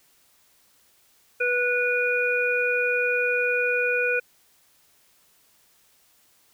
harmonic tone, 489.9 Hz, B4, 14 cents flat, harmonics 1 / 3 / 5, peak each -25 / -25 / -25 dBFS, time 1.4-4.2 s, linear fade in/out 10 ms, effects white hiss -61 dBFS RMS until 6.53 s

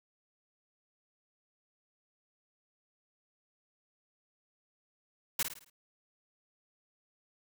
white noise with echo, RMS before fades -30 dBFS, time 5.39-5.43 s, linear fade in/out 5 ms, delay 54 ms, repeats 5, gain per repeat -7 dB, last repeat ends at 5.7 s, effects none

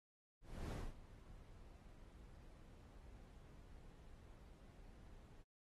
brown noise with ADSR envelope, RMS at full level -43 dBFS, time 0.41-5.44 s, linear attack 310 ms, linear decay 220 ms, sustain -17 dB, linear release 29 ms, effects noise-tail reverb RT60 0.1 s tail -26 dB re dry + AAC 32 kbps

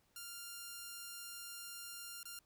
5% pulse tone with dropouts, 1396.9 Hz, F6, in tune, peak -35 dBFS, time 0.16-2.39 s, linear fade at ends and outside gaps 2 ms, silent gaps 2.231-2.254 s, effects pink hiss -75 dBFS RMS until 2.45 s

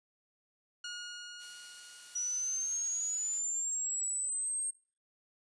15% pulse tone with exponential decay, 1438 Hz, F#6, 50 cents flat, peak -32 dBFS, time 0.84-3.97 s, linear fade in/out 5 ms, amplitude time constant 680 ms
blue noise, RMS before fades -49 dBFS, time 1.38-3.42 s, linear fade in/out 50 ms
sine linear sweep, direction up, 5840 to 8520 Hz, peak -32 dBFS, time 2.15-4.71 s, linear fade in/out 10 ms
effects noise-tail reverb RT60 0.4 s tail -24 dB re dry + resampled to 22050 Hz

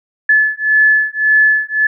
sine beating tone pair, 1725 / 1726.8 Hz, A6 / A6, -35 / -33 cents, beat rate 1.8 Hz, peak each -12 dBFS, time 0.29-1.87 s, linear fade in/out 5 ms, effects none

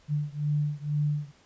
sine beating tone pair, 147.1 / 149.2 Hz, D3 / D3, +3 / +28 cents, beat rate 2.1 Hz, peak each -28 / -29 dBFS, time 0.08-1.32 s, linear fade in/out 50 ms, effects pink hiss -60 dBFS RMS until 1.45 s + resampled to 16000 Hz

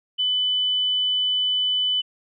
sine tone, 3000 Hz, F#7, 23 cents sharp, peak -19 dBFS, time 0.18-2.02 s, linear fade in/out 20 ms, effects none

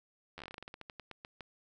slowing click train, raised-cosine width 0.3 ms, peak -29 dBFS, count 19, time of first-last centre 0.38-1.407 s, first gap 11 ms, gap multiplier 1.17, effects none

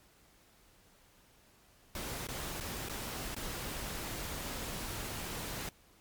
pink noise with dropouts, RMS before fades -40 dBFS, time 1.95-5.69 s, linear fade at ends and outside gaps 2 ms, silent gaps 2.27-2.286 / 2.602-2.607 / 2.887-2.895 / 3.347-3.364 s, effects pink hiss -64 dBFS RMS until 6 s + MP3 96 kbps

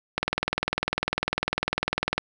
click train, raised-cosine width 0.3 ms, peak -7 dBFS, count 41, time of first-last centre 0.18-2.18 s, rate 20 Hz, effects none

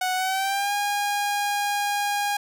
sawtooth tone with pitch glide, 740 to 816.4 Hz, F#5 to G#5, 0 to -30 cents, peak -19 dBFS, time 0.01-2.37 s, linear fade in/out 5 ms, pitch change +170 cents, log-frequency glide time 0.15-0.73 s, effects none

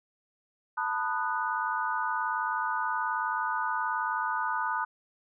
sine chord, B dominant seventh, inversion third, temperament just, 889 / 987.8 / 1234.7 / 1481.6 Hz, A5 / B5 / D#6 / F#6, +18 / 0 / -14 / +2 cents, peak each -33 dBFS, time 0.77-4.85 s, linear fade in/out 10 ms, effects none

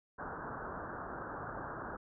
white low-pass noise, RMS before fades -43 dBFS, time 0.18-1.97 s, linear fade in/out 10 ms, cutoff 1600 Hz, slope 96 dB/octave, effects none

